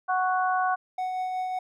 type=harmonic tone; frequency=370 Hz; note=F#4; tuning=in tune; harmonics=2 / 3 / 4; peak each=-24 / -28 / -30 dBFS; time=0.08-0.76 s; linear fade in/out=20 ms
type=tone with tremolo; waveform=triangle; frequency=741 Hz; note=F#5; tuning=2 cents sharp; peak=-24 dBFS; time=0.98-1.59 s; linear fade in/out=5 ms; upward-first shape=triangle; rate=5.4 Hz; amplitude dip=30%
effects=none